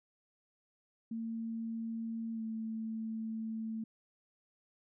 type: tone with pitch glide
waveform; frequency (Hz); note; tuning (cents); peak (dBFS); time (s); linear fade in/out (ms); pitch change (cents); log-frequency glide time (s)
sine; 226.8 to 222.3; A#3 to A3; -47 to +18; -36; 1.11-3.84; 5; -35; 2.34-2.41
effects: none